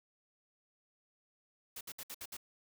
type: noise bursts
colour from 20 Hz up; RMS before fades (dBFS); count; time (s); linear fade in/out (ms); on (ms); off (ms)
white; -45; 6; 1.76-2.369; 5; 49; 63
effects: none

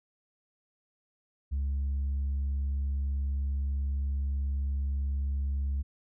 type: tone with tanh clipping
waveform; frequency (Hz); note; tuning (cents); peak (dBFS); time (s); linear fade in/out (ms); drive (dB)
sine; 69.2; C#2; -2; -28; 1.51-5.83; 20; 1
effects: none

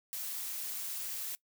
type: noise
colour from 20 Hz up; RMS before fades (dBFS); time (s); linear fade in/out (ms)
blue; -39; 0.13-1.35; 0
effects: noise-tail reverb RT60 0.1 s tail -21 dB re dry

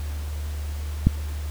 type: click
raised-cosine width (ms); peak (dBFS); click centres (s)
5; -3; 1.07
effects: added 74 Hz sine -27 dBFS peak until 1.5 s + pink hiss -43 dBFS RMS until 1.5 s

